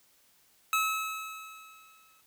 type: tone with exponential decay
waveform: 25% pulse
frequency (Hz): 1292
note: E6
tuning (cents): -35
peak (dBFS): -20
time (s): 0.73-2.21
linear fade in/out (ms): 1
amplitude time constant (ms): 320
effects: white hiss -65 dBFS RMS until 2.26 s